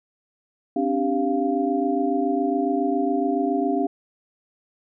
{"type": "tone cluster", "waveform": "sine", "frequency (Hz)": [264.2, 291.4, 392.5, 697], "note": ["C4", "D4", "G4", "F5"], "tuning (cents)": [17, -13, 2, -4], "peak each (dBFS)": [-25, -24, -26, -26], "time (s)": [0.76, 3.87], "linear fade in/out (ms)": 5, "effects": []}